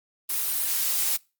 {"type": "noise with level ramp", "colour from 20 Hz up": "blue", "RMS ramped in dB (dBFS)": [-27, -24], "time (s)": [0.29, 1.17], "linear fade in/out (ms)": 10, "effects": ["noise-tail reverb RT60 0.3 s tail -25 dB re dry", "Opus 32 kbps"]}